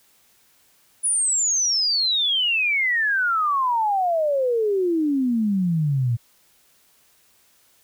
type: exponential sweep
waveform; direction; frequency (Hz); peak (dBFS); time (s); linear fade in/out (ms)
sine; down; 10060 to 113.9; -18; 1.03-6.17; 20
effects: white hiss -59 dBFS RMS until 7.83 s